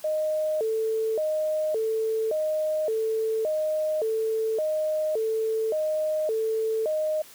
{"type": "tone with vibrato", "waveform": "sine", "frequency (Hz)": 523.3, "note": "C5", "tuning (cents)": 0, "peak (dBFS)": -23, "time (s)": [0.04, 7.22], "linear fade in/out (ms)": 5, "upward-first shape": "square", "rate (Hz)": 0.88, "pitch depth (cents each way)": 290, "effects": ["white hiss -49 dBFS RMS until 7.34 s", "high-pass 80 Hz 12 dB/octave"]}